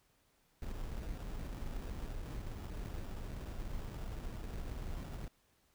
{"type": "noise with sample-and-hold", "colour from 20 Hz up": "brown", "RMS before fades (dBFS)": -42, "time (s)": [0.62, 5.28], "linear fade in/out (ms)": 2, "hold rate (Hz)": 2100, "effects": ["pink hiss -73 dBFS RMS until 5.74 s"]}